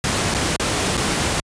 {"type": "noise with dropouts", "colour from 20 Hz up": "pink", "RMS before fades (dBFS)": -20, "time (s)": [0.04, 1.4], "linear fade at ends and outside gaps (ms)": 1, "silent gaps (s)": [[0.341, 0.347], [0.563, 0.597], [0.97, 0.976]], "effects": ["high-pass 60 Hz 12 dB/octave", "resampled to 22050 Hz"]}